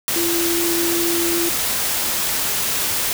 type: tone in noise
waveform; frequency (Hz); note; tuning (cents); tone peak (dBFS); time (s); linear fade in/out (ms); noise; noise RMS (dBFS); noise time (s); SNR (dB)
sine; 340; F4; -46; -20; 0.16-1.49; 0; white; -21; 0.08-3.13; -2
effects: none